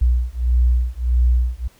sine beating tone pair, 60.1 / 61.7 Hz, B1 / B1, -46 / -1 cents, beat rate 1.6 Hz, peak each -17 dBFS, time 0.01-1.68 s, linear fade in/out 10 ms, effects pink hiss -54 dBFS RMS until 1.79 s

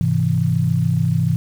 sine chord, Ab augmented, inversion none, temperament equal, 103.83 / 130.81 / 164.81 Hz, Ab2 / C3 / E3, 0 / 0 / 0 cents, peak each -21 / -19 / -18 dBFS, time 0.01-1.36 s, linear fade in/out 0 ms, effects 7-bit

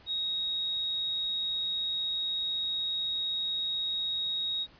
sine tone, 3772 Hz, A#7, 20 cents sharp, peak -29 dBFS, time 0.06-4.67 s, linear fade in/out 50 ms, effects pink hiss -57 dBFS RMS until 4.79 s + resampled to 11025 Hz

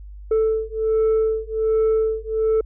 sine beating tone pair, 440 / 441.3 Hz, A4 / A4, 0 / +5 cents, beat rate 1.3 Hz, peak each -18 dBFS, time 0.31-2.61 s, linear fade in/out 5 ms, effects tanh soft clip ceiling -14 dBFS + added 50 Hz sine -35 dBFS peak until 2.65 s

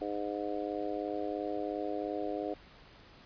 harmonic tone, 102.9 Hz, G#2, 16 cents flat, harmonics 3 / 4 / 5 / 6 / 7, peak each -38 / -39 / -40 / -41 / -41 dBFS, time 0.01-2.54 s, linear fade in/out 5 ms, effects pink hiss -56 dBFS RMS until 3.25 s + resampled to 11025 Hz

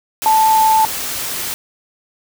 sine tone in noise, 879 Hz, A5, 2 cents flat, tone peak -9 dBFS, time 0.26-0.85 s, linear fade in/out 0 ms, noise white, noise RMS -23 dBFS, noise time 0.22-1.54 s, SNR +11 dB, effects none

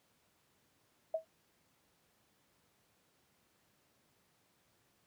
sine tone with exponential decay, 644 Hz, E5, 41 cents flat, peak -28 dBFS, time 1.14-1.25 s, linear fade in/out 5 ms, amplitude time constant 23 ms, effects pink hiss -73 dBFS RMS until 5.06 s + high-pass 100 Hz 12 dB/octave

